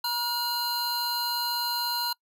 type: tone cluster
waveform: square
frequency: 957 / 1429 / 4135 Hz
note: A#5 / F6 / C8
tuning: +45 / +39 / -21 cents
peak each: -31 / -38 / -29 dBFS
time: 0.04-2.13 s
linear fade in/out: 5 ms
effects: noise-tail reverb RT60 0.1 s tail -25 dB re dry